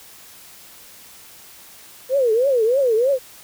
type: tone with vibrato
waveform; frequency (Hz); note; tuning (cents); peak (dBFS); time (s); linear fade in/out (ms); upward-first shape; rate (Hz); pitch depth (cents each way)
sine; 493.6; B4; -1; -14; 2.09-3.19; 50; triangle; 3.2; 260
effects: white hiss -44 dBFS RMS until 3.43 s